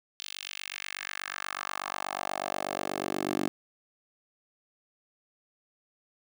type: tone with high-pass filter sweep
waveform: 10% pulse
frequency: 48.25 Hz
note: G1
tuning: 27 cents flat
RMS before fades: -35 dBFS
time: 0.2-3.48 s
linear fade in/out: 0 ms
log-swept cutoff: 3500 to 300 Hz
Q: 2.1
effects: none